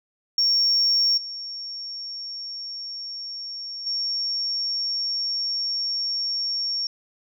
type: tone with level steps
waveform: sine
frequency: 5510 Hz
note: F8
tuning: 24 cents flat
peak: -16 / -31 / -23 dBFS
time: 0.38-6.87 s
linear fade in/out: 2 ms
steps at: 1.17 / 3.86 s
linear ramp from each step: 10 ms
effects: tanh soft clip ceiling -12 dBFS